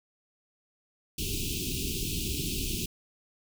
pink band-stop noise, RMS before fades -32 dBFS, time 1.18-2.86 s, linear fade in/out 5 ms, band 410 to 2500 Hz, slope 96 dB/octave, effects none

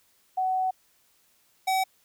sine / square tone pair in turn, 749 / 759.5 Hz, F#5 / F#5, +21 / +45 cents, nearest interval unison, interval 24 cents, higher second, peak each -23 dBFS, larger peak neither, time 0.37-0.71 / 1.67-1.84 s, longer first, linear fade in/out 10 ms, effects white hiss -65 dBFS RMS until 2.04 s

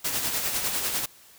white noise with tremolo, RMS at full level -26 dBFS, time 0.04-1.06 s, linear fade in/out 10 ms, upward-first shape sine, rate 10 Hz, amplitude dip 45%, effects white hiss -53 dBFS RMS until 1.38 s

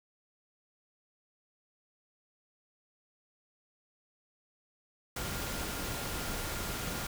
sine tone in noise, 1405 Hz, F6, 10 cents sharp, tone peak -47 dBFS, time 5.16-7.07 s, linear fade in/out 5 ms, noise pink, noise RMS -37 dBFS, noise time 5.16-7.07 s, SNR -13 dB, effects none

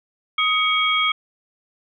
sine tone cluster, 1256 / 2240 / 3263 Hz, D#6 / C#7 / G#7, +16 / +18 / -31 cents, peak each -21 dBFS, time 0.38-1.12 s, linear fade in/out 5 ms, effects none

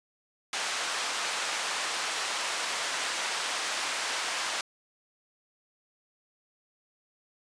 pink band-pass noise, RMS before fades -32 dBFS, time 0.53-4.61 s, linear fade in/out 2 ms, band 880 to 8100 Hz, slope 12 dB/octave, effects resampled to 22050 Hz

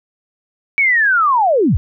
sine linear sweep, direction down, 2288 to 49.42 Hz, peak -10 dBFS, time 0.78-1.77 s, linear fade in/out 0 ms, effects none

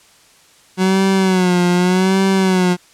30% pulse tone with vibrato, 184.8 Hz, F#3, 2 cents flat, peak -9 dBFS, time 0.77-2.77 s, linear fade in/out 50 ms, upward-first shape sine, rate 0.84 Hz, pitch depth 75 cents each way, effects white hiss -49 dBFS RMS until 2.93 s + low-pass 9000 Hz 12 dB/octave

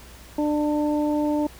harmonic tone, 297.9 Hz, D4, 25 cents sharp, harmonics 1 / 2 / 3, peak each -21 / -27 / -31 dBFS, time 0.38-1.47 s, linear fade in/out 5 ms, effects added 60 Hz sine -46 dBFS peak until 1.59 s + pink hiss -47 dBFS RMS until 1.59 s

